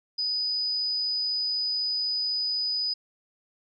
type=tone; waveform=sine; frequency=4978 Hz; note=D#8; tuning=in tune; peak=-25 dBFS; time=0.18-2.94 s; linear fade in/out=10 ms; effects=none